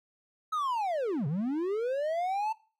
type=linear two-way sweep; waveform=triangle; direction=down then up; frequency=1300 to 130.81 to 895 Hz; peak=-26 dBFS; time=0.52-2.53 s; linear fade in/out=10 ms; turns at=1.27 s; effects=noise-tail reverb RT60 0.4 s tail -21 dB re dry